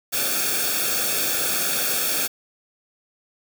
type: noise with comb filter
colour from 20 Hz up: white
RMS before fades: -23 dBFS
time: 0.12-2.28 s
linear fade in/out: 20 ms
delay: 1 ms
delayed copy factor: -0.8
effects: none